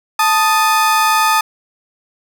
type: tone pair together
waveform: 35% pulse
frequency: 880 / 1244.5 Hz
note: A5 / D#6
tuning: 0 / 0 cents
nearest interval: tritone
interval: 600 cents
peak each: -12 dBFS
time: 0.19-1.41 s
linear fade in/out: 5 ms
effects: none